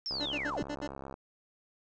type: linear sweep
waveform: sine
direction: down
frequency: 5510 to 77.78 Hz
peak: -33 dBFS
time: 0.06-0.63 s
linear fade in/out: 0 ms
type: click train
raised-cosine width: 1 ms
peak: -28 dBFS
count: 71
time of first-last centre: 0.11-1.141 s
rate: 67.9 Hz
type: tone bursts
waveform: 25% pulse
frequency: 293.7 Hz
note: D4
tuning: in tune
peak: -31 dBFS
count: 6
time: 0.2-0.875 s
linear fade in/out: 10 ms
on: 60 ms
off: 63 ms
effects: resampled to 16000 Hz + 10-bit